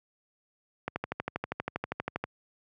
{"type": "click train", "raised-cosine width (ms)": 0.5, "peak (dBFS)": -16, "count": 18, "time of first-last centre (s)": [0.88, 2.24], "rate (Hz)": 12.5, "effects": ["high-pass 80 Hz 12 dB/octave"]}